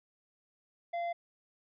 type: tone with hard clipping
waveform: triangle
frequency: 688 Hz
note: F5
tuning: 26 cents flat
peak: -34 dBFS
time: 0.93-1.13 s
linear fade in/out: 10 ms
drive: 10 dB
effects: resampled to 11025 Hz